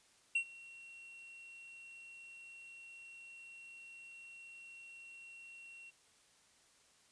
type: tone with ADSR envelope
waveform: triangle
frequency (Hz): 2732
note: F7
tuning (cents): -39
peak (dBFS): -27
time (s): 0.35-5.91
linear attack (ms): 6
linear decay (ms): 80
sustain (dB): -23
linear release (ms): 22
effects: white hiss -68 dBFS RMS until 7.11 s + resampled to 22050 Hz